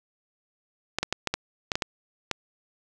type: clicks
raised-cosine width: 0.2 ms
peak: -8 dBFS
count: 9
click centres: 0.986 / 1.03 / 1.126 / 1.273 / 1.34 / 1.718 / 1.755 / 1.822 / 2.313 s
effects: none